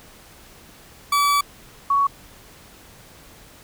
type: tone pair in turn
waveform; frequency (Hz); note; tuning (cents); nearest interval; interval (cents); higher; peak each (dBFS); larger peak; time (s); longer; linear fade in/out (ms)
40% pulse / sine; 1148 / 1118.5; D6 / C#6; -40 / +15; unison; 45; first; -15; neither; 1.12-1.41 / 1.9-2.07; first; 5
effects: pink hiss -47 dBFS RMS until 3.63 s